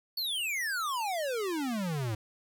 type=exponential sweep; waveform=square; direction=down; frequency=4529 to 103.83 Hz; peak=-31 dBFS; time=0.17-2.15 s; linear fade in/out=5 ms; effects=10-bit